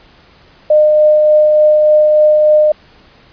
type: tone with tremolo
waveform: sine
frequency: 608 Hz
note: D#5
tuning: 40 cents flat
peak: -4 dBFS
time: 0.7-2.72 s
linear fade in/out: 5 ms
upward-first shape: triangle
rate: 3.4 Hz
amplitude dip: 25%
effects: pink hiss -45 dBFS RMS until 3.32 s + resampled to 11025 Hz